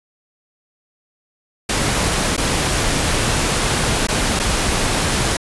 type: noise with dropouts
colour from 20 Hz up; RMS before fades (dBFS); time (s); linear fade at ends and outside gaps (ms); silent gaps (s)
pink; -18; 1.69-5.37; 5; 2.366-2.377 / 4.071-4.085 / 4.393-4.397
effects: resampled to 24000 Hz